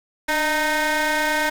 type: ring-modulated tone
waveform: 20% pulse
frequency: 311.1 Hz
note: D#4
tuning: in tune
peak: -11 dBFS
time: 0.28-1.5 s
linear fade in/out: 10 ms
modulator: 1230 Hz
effects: none